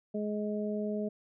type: harmonic tone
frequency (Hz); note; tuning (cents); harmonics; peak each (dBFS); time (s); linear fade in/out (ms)
210; G#3; +19; 1 / 2 / 3; -33 / -36 / -38; 0.14-1.09; 10
effects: none

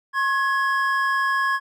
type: tone pair together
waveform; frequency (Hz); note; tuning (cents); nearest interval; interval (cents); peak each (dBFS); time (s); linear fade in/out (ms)
triangle; 1078.8 / 1676; C#6 / G#6; -47 / +15; minor sixth; 762; -20; 0.13-1.6; 50
effects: none

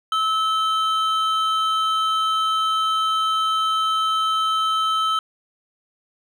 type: tone pair together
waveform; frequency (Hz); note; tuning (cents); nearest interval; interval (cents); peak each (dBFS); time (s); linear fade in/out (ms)
triangle; 1300 / 3092; E6 / G7; -24 / -24; octave + minor third; 1500; -17 / -24; 0.12-5.19; 2
effects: none

